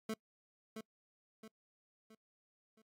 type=tone with echo; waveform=25% pulse; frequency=220 Hz; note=A3; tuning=in tune; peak=-33 dBFS; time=0.09-0.14 s; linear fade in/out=5 ms; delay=670 ms; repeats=4; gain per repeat=-7 dB; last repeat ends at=2.82 s; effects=noise-tail reverb RT60 0.1 s tail -26 dB re dry + AAC 48 kbps